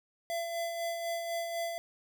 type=tone with tremolo; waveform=square; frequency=675 Hz; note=E5; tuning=41 cents sharp; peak=-32 dBFS; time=0.3-1.78 s; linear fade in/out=0 ms; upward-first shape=sine; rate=4 Hz; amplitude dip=40%; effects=none